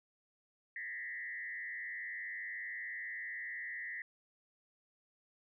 sine tone with frequency modulation, 1917 Hz, A#6, 48 cents sharp, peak -40 dBFS, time 0.76-4.02 s, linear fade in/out 2 ms, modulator 99.6 Hz, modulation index 1.4, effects none

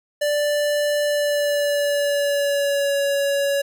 square tone with pitch glide, 587.3 to 562.1 Hz, D5 to C#5, 0 to +24 cents, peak -19 dBFS, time 0.21-3.62 s, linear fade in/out 10 ms, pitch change -76 cents, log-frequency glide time 1.05-2.97 s, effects none

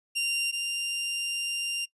sawtooth tone pair in turn, 2777 / 2787 Hz, F7 / F7, -10 / -4 cents, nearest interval unison, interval 6 cents, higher second, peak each -22 / -25 dBFS, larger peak first, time 0.15-0.52 / 0.52-1.86 s, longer second, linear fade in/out 20 ms, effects noise-tail reverb RT60 0.1 s tail -24 dB re dry + resampled to 24000 Hz

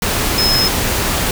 sine tone in noise, 5160 Hz, E8, 38 cents flat, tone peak -13 dBFS, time 0.38-0.68 s, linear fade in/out 2 ms, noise pink, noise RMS -17 dBFS, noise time 0.02-1.31 s, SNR +1 dB, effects none

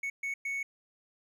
triangle tone bursts at uneven times, 2217 Hz, C#7, in tune, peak -30 dBFS, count 3, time 0.03-0.1 / 0.23-0.34 / 0.45-0.63 s, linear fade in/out 5 ms, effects none

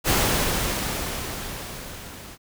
pink noise with level ramp, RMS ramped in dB -19 to -42 dBFS, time 0.04-2.38 s, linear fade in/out 50 ms, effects none

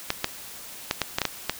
clicks, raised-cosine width 0.2 ms, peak -5 dBFS, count 8, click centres 0.104 / 0.244 / 0.911 / 1.017 / 1.185 / 1.217 / 1.253 / 1.496 s, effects white hiss -41 dBFS RMS until 1.59 s

